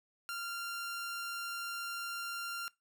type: tone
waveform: sawtooth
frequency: 1387 Hz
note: F6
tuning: 12 cents flat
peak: -34 dBFS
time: 0.29-2.68 s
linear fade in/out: 0 ms
effects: noise-tail reverb RT60 0.2 s tail -21 dB re dry

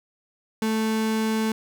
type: tone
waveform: 35% pulse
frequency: 220 Hz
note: A3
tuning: in tune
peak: -20 dBFS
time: 0.62-1.52 s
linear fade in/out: 2 ms
effects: none

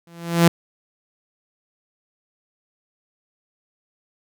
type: tone with exponential growth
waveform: sawtooth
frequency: 169.3 Hz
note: E3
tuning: 46 cents sharp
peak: -4 dBFS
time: 0.07-0.48 s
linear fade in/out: 2 ms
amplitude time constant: 87 ms
effects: none

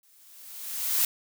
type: noise with exponential growth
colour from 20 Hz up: blue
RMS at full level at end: -22 dBFS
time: 0.03-1.05 s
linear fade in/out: 2 ms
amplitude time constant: 220 ms
effects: none

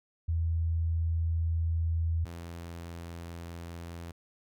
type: tone pair in turn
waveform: sine / sawtooth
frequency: 82.41 / 84.82 Hz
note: E2 / E2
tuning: 0 / +50 cents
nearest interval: unison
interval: 50 cents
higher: second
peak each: -26 / -36 dBFS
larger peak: first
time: 0.28-2.25 / 2.25-4.12 s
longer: first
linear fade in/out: 10 ms
effects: none

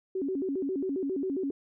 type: tone with vibrato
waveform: sine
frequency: 323.9 Hz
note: E4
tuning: 30 cents flat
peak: -28 dBFS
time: 0.15-1.51 s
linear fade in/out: 5 ms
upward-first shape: square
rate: 7.4 Hz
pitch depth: 270 cents each way
effects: none

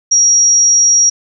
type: tone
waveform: sine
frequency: 5680 Hz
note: F8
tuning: 28 cents sharp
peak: -6 dBFS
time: 0.11-1.1 s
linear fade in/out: 10 ms
effects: none

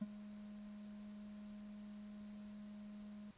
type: tone with ADSR envelope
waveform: triangle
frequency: 208.2 Hz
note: G#3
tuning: 5 cents sharp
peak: -34 dBFS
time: 0.01-3.31 s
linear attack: 11 ms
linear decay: 31 ms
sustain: -14 dB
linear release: 4 ms
effects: pink hiss -67 dBFS RMS until 3.37 s + resampled to 8000 Hz

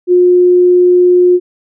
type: tone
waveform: sine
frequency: 358.3 Hz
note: F4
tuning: 44 cents sharp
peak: -4 dBFS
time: 0.07-1.4 s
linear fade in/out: 50 ms
effects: none

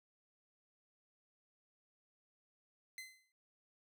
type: tone with exponential decay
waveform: sawtooth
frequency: 2053 Hz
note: C7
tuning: 33 cents flat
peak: -40 dBFS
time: 2.98-3.32 s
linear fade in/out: 1 ms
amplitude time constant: 72 ms
effects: none

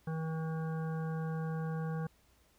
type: harmonic tone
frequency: 160.3 Hz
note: E3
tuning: 48 cents flat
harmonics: 1 / 3 / 5 / 7 / 9 / 10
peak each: -34 / -44 / -48 / -51 / -53 / -54 dBFS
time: 0.07-2.07 s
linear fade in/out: 5 ms
effects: added 60 Hz sine -69 dBFS peak until 2.58 s + pink hiss -69 dBFS RMS until 2.58 s

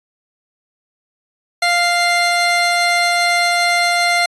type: tone pair together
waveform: 30% pulse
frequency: 698.5 / 2093 Hz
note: F5 / C7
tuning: 0 / 0 cents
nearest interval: octave + perfect fifth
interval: 1900 cents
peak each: -13 dBFS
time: 1.62-4.26 s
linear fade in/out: 5 ms
effects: resampled to 22050 Hz

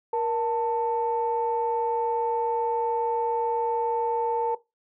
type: tone pair together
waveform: sine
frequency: 470.5 / 888.2 Hz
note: A#4 / A5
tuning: +16 / +16 cents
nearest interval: major seventh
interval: 1100 cents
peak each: -25 dBFS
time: 0.13-4.55 s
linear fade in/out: 5 ms
effects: noise-tail reverb RT60 0.2 s tail -17 dB re dry + tanh soft clip ceiling -15 dBFS

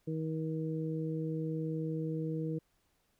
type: harmonic tone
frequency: 158.9 Hz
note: D#3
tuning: 37 cents sharp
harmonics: 1 / 2 / 3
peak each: -35 / -38 / -40 dBFS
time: 0.07-2.59 s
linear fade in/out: 10 ms
effects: pink hiss -75 dBFS RMS until 3.19 s

